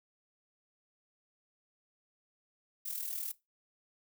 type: noise with amplitude modulation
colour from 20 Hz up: violet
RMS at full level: -36 dBFS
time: 2.85-3.32 s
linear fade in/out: 10 ms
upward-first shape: sine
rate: 39.7 Hz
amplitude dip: 60%
effects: noise-tail reverb RT60 0.2 s tail -18 dB re dry